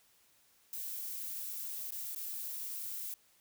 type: noise with dropouts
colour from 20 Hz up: violet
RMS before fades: -41 dBFS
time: 0.73-3.14 s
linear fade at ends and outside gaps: 0 ms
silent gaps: 1.906-1.922 / 2.148-2.16 s
effects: white hiss -68 dBFS RMS until 3.4 s